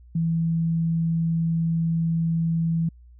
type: tone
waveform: sine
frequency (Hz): 164.8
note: E3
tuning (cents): 0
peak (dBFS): -20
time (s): 0.15-2.89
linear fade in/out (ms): 5
effects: added 60 Hz sine -46 dBFS peak until 3.19 s